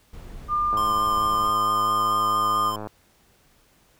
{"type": "noise", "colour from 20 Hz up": "brown", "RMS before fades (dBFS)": -39, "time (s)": [0.13, 1.51], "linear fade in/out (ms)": 5}
{"type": "tone with pitch glide", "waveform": "sine", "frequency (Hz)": [1200, 1217.5], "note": ["D6", "D#6"], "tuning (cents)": [37, -38], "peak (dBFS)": -20, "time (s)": [0.48, 2.73], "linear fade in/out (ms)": 50, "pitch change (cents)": 25, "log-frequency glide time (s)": [1.32, 1.48]}
{"type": "click train", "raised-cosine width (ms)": 1, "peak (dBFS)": -20, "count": 228, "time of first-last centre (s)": [0.73, 2.872], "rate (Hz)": 106}
{"type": "tone with vibrato", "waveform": "square", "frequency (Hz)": 1046.5, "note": "C6", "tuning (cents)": 0, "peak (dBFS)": -28, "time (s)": [0.77, 2.76], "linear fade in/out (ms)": 2, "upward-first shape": "sine", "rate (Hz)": 4.5, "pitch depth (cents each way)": 12}
{"effects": ["pink hiss -60 dBFS RMS until 3.99 s"]}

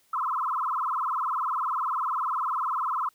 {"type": "tone with vibrato", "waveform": "sine", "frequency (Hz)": 1157, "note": "D6", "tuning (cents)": -26, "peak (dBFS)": -25, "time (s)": [0.13, 3.09], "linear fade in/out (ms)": 5, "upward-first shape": "sine", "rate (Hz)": 20, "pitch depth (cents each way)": 260, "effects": ["white hiss -65 dBFS RMS until 3.14 s"]}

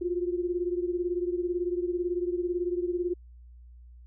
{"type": "beating tone pair", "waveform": "sine", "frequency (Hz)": [349.2, 367.2], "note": ["F4", "F#4"], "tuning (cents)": [0, -13], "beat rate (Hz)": 18, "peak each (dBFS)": [-28, -32], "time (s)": [0.01, 3.14], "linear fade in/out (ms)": 10, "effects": ["added 60 Hz sine -47 dBFS peak until 4.06 s"]}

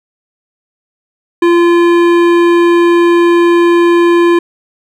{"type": "tone with hard clipping", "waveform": "sine", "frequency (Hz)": 343.9, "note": "F4", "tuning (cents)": -27, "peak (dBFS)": -7, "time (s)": [1.42, 4.39], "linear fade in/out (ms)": 5, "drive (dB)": 14, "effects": []}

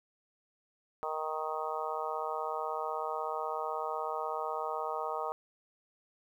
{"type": "harmonic tone", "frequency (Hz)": 156.2, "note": "D#3", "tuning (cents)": 7, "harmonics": [3, 4, 5, 6, 7, 8], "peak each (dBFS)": [-40, -40, -39, -40, -41, -40], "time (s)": [1.03, 5.32], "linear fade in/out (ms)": 0, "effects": ["11-bit"]}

